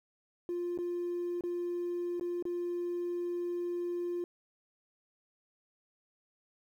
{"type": "tone with dropouts", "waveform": "triangle", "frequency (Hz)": 350.1, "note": "F4", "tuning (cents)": 4, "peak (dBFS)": -29, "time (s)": [0.49, 4.24], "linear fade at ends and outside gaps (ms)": 1, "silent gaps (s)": [[0.776, 0.787], [1.409, 1.437], [2.197, 2.21], [2.425, 2.453]], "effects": ["tanh soft clip ceiling -29 dBFS", "11-bit"]}